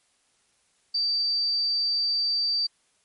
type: tone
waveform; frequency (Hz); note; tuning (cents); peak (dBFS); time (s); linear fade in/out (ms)
sine; 4647; D8; -19; -22; 0.94-2.67; 10
effects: white hiss -67 dBFS RMS until 3.04 s + MP3 48 kbps